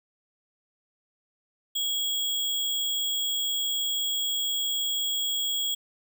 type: tone with sample-and-hold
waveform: sine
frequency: 3322 Hz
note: G#7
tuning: in tune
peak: -25 dBFS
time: 1.75-5.75 s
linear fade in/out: 10 ms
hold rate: 11025 Hz
effects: none